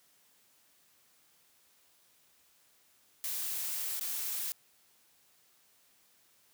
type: noise with dropouts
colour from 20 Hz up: blue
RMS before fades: -36 dBFS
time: 3.24-4.52 s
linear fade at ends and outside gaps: 0 ms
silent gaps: 3.995-4.011 s
effects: white hiss -67 dBFS RMS until 6.53 s + high-pass 80 Hz 12 dB/octave